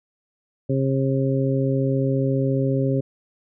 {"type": "harmonic tone", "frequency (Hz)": 134.5, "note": "C3", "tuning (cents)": 48, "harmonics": [1, 2, 3, 4], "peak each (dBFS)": [-21, -24, -26, -27], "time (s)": [0.69, 3.01], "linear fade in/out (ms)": 10, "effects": []}